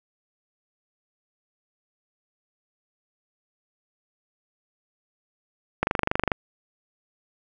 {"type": "click train", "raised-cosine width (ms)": 0.5, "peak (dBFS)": -6, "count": 13, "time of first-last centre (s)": [5.83, 6.318], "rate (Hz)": 24.6, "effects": []}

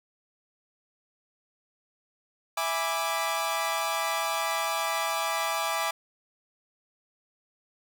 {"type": "chord", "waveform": "sawtooth", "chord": "E dominant seventh", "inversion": "none", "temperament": "equal with one note detuned", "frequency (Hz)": [659.3, 825.3, 987.8, 1174.7], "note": ["E5", "G#5", "B5", "D6"], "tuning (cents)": [0, -11, 0, 0], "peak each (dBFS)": [-29, -29, -31, -27], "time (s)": [2.57, 5.91], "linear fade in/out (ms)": 5, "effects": []}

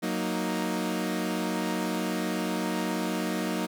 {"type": "chord", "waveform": "sawtooth", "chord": "D# minor", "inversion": "first", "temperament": "equal", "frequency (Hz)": [185, 233.1, 311.1], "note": ["F#3", "A#3", "D#4"], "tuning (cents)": [0, 0, 0], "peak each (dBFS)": -28, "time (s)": [0.02, 3.67], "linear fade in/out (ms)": 20, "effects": []}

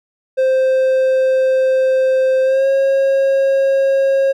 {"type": "tone with pitch glide", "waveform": "triangle", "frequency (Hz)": [523, 542.4], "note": ["C5", "C#5"], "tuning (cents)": [-1, -38], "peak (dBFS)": -9, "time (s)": [0.37, 4.33], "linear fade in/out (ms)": 20, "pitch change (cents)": 63, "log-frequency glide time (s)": [2.43, 2.67], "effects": []}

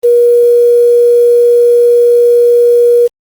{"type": "tone with quantisation", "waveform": "sine", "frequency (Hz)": 478.7, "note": "A#4", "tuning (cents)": 46, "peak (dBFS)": -3, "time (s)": [0.03, 3.08], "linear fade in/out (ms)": 20, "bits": 5, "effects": ["Opus 24 kbps"]}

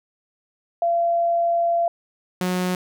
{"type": "tone pair in turn", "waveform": ["sine", "sawtooth"], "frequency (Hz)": [683, 181.95], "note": ["F5", "F#3"], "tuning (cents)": [-39, -29], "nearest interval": "octave + major seventh", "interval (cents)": 2290, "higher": "first", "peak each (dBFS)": -17, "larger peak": "neither", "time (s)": [[0.82, 1.88], [2.41, 2.75]], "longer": "first", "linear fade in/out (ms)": 2, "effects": []}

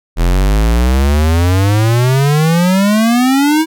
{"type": "exponential sweep", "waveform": "square", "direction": "up", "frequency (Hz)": [41.2, 324.5], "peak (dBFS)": -9, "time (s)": [0.16, 3.66], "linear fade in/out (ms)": 50, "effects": []}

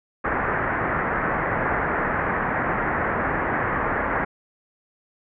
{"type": "low-pass noise", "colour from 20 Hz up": "white", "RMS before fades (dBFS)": -24, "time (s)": [0.24, 4.25], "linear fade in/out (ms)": 10, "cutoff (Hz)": 1900, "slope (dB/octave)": 48, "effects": []}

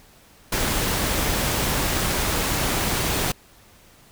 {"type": "noise", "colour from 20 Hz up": "pink", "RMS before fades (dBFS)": -23, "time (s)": [0.52, 3.32], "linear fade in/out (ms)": 5, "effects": ["pink hiss -52 dBFS RMS until 4.11 s"]}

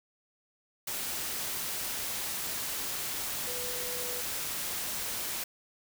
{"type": "tone in noise", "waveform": "sine", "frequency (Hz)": 493.9, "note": "B4", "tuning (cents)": 0, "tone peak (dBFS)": -41, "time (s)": [3.47, 4.21], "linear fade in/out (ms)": 5, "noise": "white", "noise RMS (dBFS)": -35, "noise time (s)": [0.87, 5.44], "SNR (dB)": -9, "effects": []}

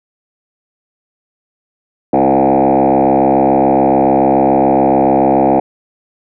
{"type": "tone with frequency modulation", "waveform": "sine", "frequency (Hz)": 520, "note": "C5", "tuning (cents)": -11, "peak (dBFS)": -6, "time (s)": [2.13, 5.6], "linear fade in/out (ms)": 5, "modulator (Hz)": 67, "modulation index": 4.5, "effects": ["tanh soft clip ceiling -4 dBFS"]}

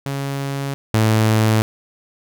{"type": "tone pair in turn", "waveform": "sawtooth", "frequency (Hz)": [138.59, 109.73], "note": ["C#3", "A2"], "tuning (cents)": [0, -4], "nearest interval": "major third", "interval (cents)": 404, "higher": "first", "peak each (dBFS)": [-18, -9], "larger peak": "second", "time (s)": [[0.06, 0.74], [0.94, 1.62]], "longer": "neither", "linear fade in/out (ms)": 0, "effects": []}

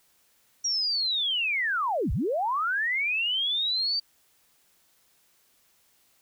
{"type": "linear two-way sweep", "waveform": "sine", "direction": "down then up", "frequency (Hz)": [5730, 39.11, 4663], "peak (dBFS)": -24, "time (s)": [0.64, 4], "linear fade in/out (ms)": 10, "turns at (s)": 2.12, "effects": ["white hiss -65 dBFS RMS until 6.21 s"]}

